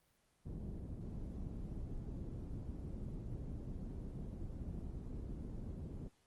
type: low-pass noise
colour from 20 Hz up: pink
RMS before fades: -45 dBFS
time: 0.45-6.09 s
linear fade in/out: 20 ms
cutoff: 250 Hz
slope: 12 dB/octave
effects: pink hiss -75 dBFS RMS until 6.26 s + Opus 24 kbps